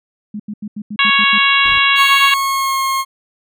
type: tone bursts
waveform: sine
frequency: 209.7 Hz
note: G#3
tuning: 17 cents sharp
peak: -22 dBFS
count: 8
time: 0.34-1.384 s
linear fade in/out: 5 ms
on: 57 ms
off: 84 ms
type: harmonic tone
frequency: 554.4 Hz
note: C#5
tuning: in tune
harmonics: 2 / 3 / 4 / 5 / 6 / 7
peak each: -16 / -18 / -16 / -15 / -18 / -22 dBFS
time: 0.99-2.34 s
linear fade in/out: 2 ms
type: noise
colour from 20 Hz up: brown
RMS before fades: -32 dBFS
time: 1.65-1.79 s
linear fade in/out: 5 ms
type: tone with pitch glide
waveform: 40% pulse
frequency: 1100 to 1076.1 Hz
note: C#6 to C6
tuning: -14 to +48 cents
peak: -14 dBFS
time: 1.95-3.05 s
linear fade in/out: 50 ms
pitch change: -38 cents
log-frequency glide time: 2.28-2.81 s
effects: none